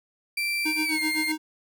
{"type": "tone with pitch glide", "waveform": "35% pulse", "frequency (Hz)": [2349, 2117], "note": ["D7", "C7"], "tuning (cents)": [0, 20], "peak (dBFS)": -23, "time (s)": [0.37, 1.32], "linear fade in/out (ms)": 5, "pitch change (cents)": -180, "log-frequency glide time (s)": [0.84, 1.01]}
{"type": "tone with tremolo", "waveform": "square", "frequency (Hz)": 311.1, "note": "D#4", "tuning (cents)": 0, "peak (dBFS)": -26, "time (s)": [0.65, 1.38], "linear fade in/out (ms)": 10, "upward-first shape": "sine", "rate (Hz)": 7.8, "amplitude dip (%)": 90}
{"effects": []}